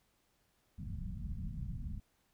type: low-pass noise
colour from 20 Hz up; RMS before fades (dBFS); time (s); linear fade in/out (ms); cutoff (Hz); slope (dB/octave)
pink; -41; 0.78-2; 10; 210; 48
effects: pink hiss -75 dBFS RMS until 2.33 s